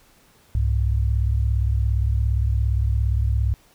sine tone pair together, 65.41 / 102.76 Hz, C2 / G#2, 0 / -18 cents, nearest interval minor sixth, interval 782 cents, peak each -19 / -22 dBFS, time 0.55-3.54 s, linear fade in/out 0 ms, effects pink hiss -56 dBFS RMS until 3.74 s

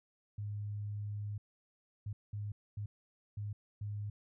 sine tone bursts at uneven times, 103.6 Hz, G#2, 4 cents flat, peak -37 dBFS, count 6, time 0.38-1.38 / 2.06-2.13 / 2.33-2.52 / 2.77-2.86 / 3.37-3.53 / 3.81-4.1 s, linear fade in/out 5 ms, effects none

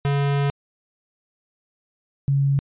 square / sine tone pair in turn, 141.3 / 138.95 Hz, C#3 / C#3, +34 / +4 cents, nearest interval unison, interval 30 cents, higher first, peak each -19 / -16 dBFS, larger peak second, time 0.05-0.5 / 2.28-2.59 s, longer first, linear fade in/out 0 ms, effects resampled to 8000 Hz

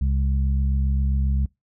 harmonic tone, 67.5 Hz, C#2, 45 cents flat, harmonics 1 / 2 / 3, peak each -19 / -28 / -32 dBFS, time 0.01-1.46 s, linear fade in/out 5 ms, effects noise-tail reverb RT60 0.2 s tail -24 dB re dry

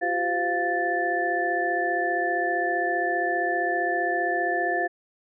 sine tone cluster, 348.2 / 383.4 / 513 / 702 / 1756 Hz, F4 / G4 / C5 / F5 / A6, -5 / -38 / -34 / +9 / -4 cents, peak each -30 / -32 / -34 / -26 / -27 dBFS, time 0.01-4.88 s, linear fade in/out 20 ms, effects none

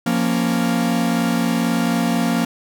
45% pulse chord, Bb minor, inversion second, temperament equal, 174.61 / 233.1 / 277.2 Hz, F3 / Bb3 / Db4, 0 / 0 / 0 cents, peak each -22 / -19 / -24 dBFS, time 0.06-2.45 s, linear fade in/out 5 ms, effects none

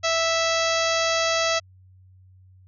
harmonic tone, 658 Hz, E5, 3 cents flat, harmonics 1 / 2 / 3 / 4 / 5 / 6 / 7 / 8 / 9 / 10, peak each -24 / -27 / -29 / -30 / -31 / -32 / -32 / -33 / -34 / -34 dBFS, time 0.03-1.6 s, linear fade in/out 20 ms, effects added 93 Hz sine -49 dBFS peak until 2.67 s

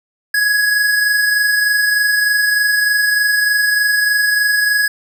square tone pair together, 1670 / 1693.3 Hz, G#6 / G#6, +9 / +33 cents, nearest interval unison, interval 24 cents, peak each -13 / -24 dBFS, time 0.34-4.88 s, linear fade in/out 5 ms, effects none

